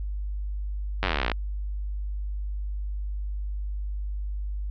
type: slowing click train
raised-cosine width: 0.3 ms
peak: -8 dBFS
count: 22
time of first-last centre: 1.03-1.317 s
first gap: 10 ms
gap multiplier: 1.03
effects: added 50 Hz sine -28 dBFS peak until 4.7 s + low-pass 4000 Hz 12 dB/octave